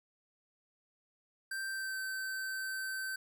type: tone with pitch glide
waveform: square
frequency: 1568 to 1542.8 Hz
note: G6 to G6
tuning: 0 to -28 cents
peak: -37 dBFS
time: 1.51-3.16 s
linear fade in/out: 5 ms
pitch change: -28 cents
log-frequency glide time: 1.69-1.98 s
effects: none